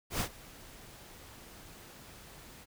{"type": "noise with ADSR envelope", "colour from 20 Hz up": "pink", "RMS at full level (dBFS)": -31, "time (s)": [0.1, 2.66], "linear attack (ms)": 97, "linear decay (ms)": 87, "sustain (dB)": -21, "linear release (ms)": 35, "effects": []}